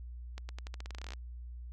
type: accelerating click train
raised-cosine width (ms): 0.2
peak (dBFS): -27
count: 17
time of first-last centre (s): 0.38-1.135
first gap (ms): 110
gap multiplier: 0.87
effects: added 60 Hz sine -42 dBFS peak until 1.72 s